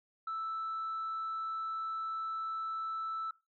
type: tone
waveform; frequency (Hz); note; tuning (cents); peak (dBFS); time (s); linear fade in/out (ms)
sine; 1318.5; E6; 0; -33; 0.27-3.31; 5
effects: noise-tail reverb RT60 0.2 s tail -17 dB re dry + tanh soft clip ceiling -32 dBFS